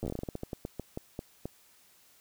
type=slowing click train; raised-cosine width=2 ms; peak=-22 dBFS; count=19; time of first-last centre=0.03-1.456 s; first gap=9 ms; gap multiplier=1.22; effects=white hiss -62 dBFS RMS until 2.2 s